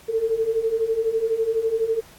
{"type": "beating tone pair", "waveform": "sine", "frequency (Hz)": [440.6, 452.6], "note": ["A4", "A4"], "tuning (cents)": [2, 49], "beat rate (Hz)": 12, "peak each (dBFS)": [-25, -21], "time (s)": [0.08, 2.01], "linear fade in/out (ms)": 20, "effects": ["pink hiss -49 dBFS RMS until 2.18 s", "AAC 64 kbps"]}